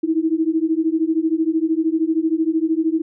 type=beating tone pair; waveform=sine; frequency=315.2 / 328.2 Hz; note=D#4 / E4; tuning=+23 / -8 cents; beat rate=13 Hz; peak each=-19 dBFS; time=0.03-3.02 s; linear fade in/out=10 ms; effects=none